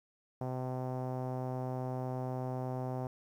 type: tone with low-pass filter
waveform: sawtooth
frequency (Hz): 128.1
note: C3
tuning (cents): -36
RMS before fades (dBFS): -37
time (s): 0.41-3.07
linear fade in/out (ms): 2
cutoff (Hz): 770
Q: 2.5
effects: 11-bit